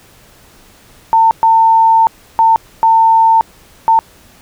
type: tone bursts at uneven times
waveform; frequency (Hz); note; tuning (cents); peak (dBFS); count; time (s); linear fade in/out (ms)
sine; 900; A5; +39; -5; 5; 1.13-1.31 / 1.43-2.07 / 2.39-2.56 / 2.83-3.41 / 3.88-3.99; 0
effects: pink hiss -44 dBFS RMS until 4.41 s